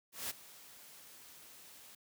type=noise with ADSR envelope; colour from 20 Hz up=white; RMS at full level=-38 dBFS; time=0.12-1.95 s; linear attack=180 ms; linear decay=18 ms; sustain=-18 dB; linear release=4 ms; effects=high-pass 80 Hz 12 dB/octave